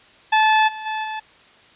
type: tone with level steps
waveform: sawtooth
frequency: 869 Hz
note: A5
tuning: 22 cents flat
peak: -9 / -26 / -19 / -22 dBFS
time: 0.32-1.2 s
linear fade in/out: 10 ms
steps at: 0.67 / 0.85 / 1.03 s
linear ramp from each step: 20 ms
effects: white hiss -50 dBFS RMS until 1.75 s + resampled to 8000 Hz